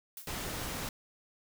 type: noise with exponential decay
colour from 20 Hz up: blue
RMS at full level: -41 dBFS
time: 0.17-0.4 s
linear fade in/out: 2 ms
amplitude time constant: 50 ms
type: noise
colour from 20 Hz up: pink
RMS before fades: -38 dBFS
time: 0.27-0.89 s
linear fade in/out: 2 ms
effects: none